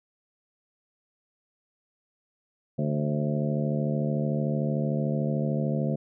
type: harmonic tone with a mistuned harmonic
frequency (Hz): 73.42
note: D2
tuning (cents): 0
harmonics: 2 / 3 / 4 / 5 / 6 / 7 / 8 / 9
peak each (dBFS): -27 / -29 / -38 / -37 / -39 / -34 / -45 / -38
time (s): 2.78-5.96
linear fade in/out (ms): 10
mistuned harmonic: 7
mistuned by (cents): +47
effects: none